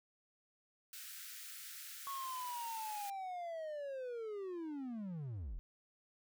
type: high-pass noise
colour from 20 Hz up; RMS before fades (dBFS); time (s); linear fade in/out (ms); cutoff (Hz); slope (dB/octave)
white; -50; 0.93-3.1; 2; 1300; 96
type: linear sweep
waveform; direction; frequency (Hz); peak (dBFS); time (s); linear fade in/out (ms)
triangle; down; 1110 to 32.3; -39; 2.07-5.59; 0
effects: none